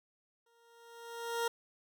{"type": "tone with exponential growth", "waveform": "20% pulse", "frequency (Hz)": 466.2, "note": "A#4", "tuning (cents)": 0, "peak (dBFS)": -25, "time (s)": [0.46, 1.48], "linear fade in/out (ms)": 5, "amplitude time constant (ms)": 220, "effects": []}